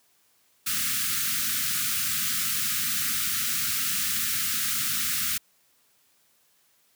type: band-stop noise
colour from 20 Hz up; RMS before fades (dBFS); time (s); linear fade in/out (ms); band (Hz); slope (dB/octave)
white; -27; 0.66-5.38; 10; 270 to 1200; 96
effects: white hiss -65 dBFS RMS until 6.95 s + high-pass 80 Hz 12 dB/octave